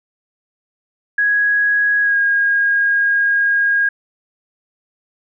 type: tone with pitch glide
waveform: sine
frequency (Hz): 1661.2 to 1630.8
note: G#6 to G#6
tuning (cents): 0 to -32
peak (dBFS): -12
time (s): 1.18-3.89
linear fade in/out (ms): 5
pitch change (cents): -32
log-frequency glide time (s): 2.02-2.17
effects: none